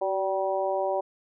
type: harmonic tone with a mistuned harmonic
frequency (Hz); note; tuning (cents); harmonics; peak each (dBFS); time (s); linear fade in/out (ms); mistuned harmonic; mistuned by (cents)
192.9; G3; -28; 2 / 3 / 4 / 5; -31 / -27 / -30 / -34; 0.01-1.01; 10; 2; -34
effects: none